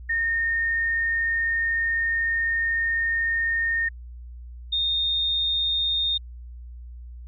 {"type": "tone pair in turn", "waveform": "sine", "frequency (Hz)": [1834, 3668], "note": ["A#6", "A#7"], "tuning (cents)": [-29, -29], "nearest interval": "octave", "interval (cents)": 1200, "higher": "second", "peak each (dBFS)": -21, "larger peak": "neither", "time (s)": [[0.09, 3.89], [4.72, 6.18]], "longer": "first", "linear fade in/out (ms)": 10, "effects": ["added 60 Hz sine -37 dBFS peak until 7.27 s"]}